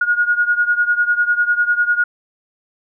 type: beating tone pair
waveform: sine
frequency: 1437 / 1447 Hz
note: F6 / F#6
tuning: +49 / -39 cents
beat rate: 10 Hz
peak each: -15 / -18 dBFS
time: 0.01-2.04 s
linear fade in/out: 5 ms
effects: none